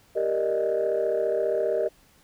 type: chord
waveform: sine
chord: Eb major seventh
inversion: first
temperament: equal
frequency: 392 / 466.2 / 587.3 / 622.3 Hz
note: G4 / Bb4 / D5 / Eb5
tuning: 0 / 0 / 0 / 0 cents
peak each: -27 / -26 / -31 / -25 dBFS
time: 0.15-1.89 s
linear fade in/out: 20 ms
effects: tanh soft clip ceiling -16 dBFS + pink hiss -59 dBFS RMS until 2.23 s